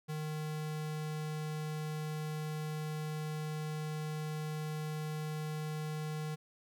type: tone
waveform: square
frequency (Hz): 153.8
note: D#3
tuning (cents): -20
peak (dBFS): -37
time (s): 0.08-6.36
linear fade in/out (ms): 20
effects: none